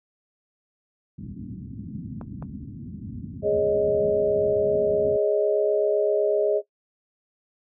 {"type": "low-pass noise", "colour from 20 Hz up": "white", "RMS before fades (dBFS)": -35, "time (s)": [1.18, 5.17], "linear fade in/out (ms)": 10, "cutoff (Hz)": 270, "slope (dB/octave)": 48}
{"type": "clicks", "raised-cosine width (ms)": 1, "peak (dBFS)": -24, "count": 2, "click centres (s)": [2.213, 2.425]}
{"type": "chord", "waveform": "sine", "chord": "Ab suspended fourth", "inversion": "none", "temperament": "equal", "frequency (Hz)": [415.3, 554.4, 622.3], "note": ["Ab4", "Db5", "Eb5"], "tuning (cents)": [0, 0, 0], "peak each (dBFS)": [-22, -26, -23], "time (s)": [3.42, 6.62], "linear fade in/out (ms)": 50}
{"effects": ["noise-tail reverb RT60 0.1 s tail -17 dB re dry", "high-pass 80 Hz 12 dB/octave"]}